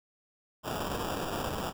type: noise with sample-and-hold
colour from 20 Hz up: blue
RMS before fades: -34 dBFS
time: 0.63-1.73 s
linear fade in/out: 50 ms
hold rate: 2100 Hz
effects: none